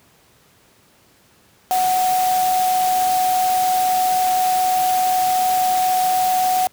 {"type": "tone in noise", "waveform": "sine", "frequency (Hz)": 740, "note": "F#5", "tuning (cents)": 0, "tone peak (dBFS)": -15, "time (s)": [1.71, 6.67], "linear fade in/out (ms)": 0, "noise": "white", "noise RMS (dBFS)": -27, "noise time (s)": [1.71, 6.67], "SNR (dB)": 9, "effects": ["pink hiss -54 dBFS RMS until 6.72 s", "high-pass 80 Hz 12 dB/octave"]}